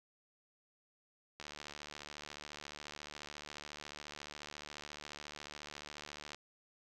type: click train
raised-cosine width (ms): 0.2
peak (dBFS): -29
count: 368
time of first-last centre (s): 1.4-6.346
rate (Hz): 74.2
effects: none